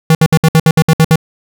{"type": "tone bursts", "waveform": "square", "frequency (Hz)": 160, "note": "D#3", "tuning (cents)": 49, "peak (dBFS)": -5, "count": 10, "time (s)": [0.1, 1.158], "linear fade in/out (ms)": 2, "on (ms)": 50, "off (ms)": 62, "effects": []}